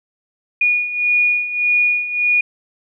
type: beating tone pair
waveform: sine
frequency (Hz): 2447 / 2448.7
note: D#7 / D#7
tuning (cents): -29 / -28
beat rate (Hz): 1.7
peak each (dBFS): -20 / -15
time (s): 0.61-2.41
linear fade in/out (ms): 5
effects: none